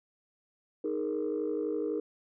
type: chord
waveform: sine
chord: D# suspended fourth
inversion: none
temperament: just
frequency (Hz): 311.1 / 414.8 / 466.7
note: D#4 / G#4 / A#4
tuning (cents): 0 / -2 / +2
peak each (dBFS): -33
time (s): 0.84-2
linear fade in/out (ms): 5
effects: tanh soft clip ceiling -23 dBFS